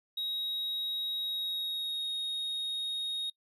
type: tone with pitch glide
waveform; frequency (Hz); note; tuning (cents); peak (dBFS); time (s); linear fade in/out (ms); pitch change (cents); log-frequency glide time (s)
triangle; 3800 to 3739; A#7 to A#7; +33 to +4; -31; 0.17-3.3; 5; -29; 1.19-2.13
effects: noise-tail reverb RT60 0.1 s tail -24 dB re dry